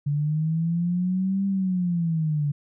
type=linear two-way sweep; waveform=sine; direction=up then down; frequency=142.7 to 197.5 to 142.7 Hz; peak=-21 dBFS; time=0.06-2.52 s; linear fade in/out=10 ms; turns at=1.46 s; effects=none